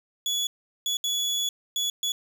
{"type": "tone bursts at uneven times", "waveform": "30% pulse", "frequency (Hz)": 3402, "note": "G#7", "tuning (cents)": 41, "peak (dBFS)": -22, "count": 5, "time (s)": [[0.26, 0.47], [0.86, 0.97], [1.04, 1.49], [1.76, 1.9], [2.03, 2.12]], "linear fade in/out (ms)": 2, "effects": []}